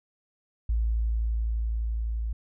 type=tone with level ramp; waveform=sine; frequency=55.9 Hz; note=A1; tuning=28 cents sharp; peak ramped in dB=-22 to -27 dBFS; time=0.69-2.33 s; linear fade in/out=5 ms; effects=none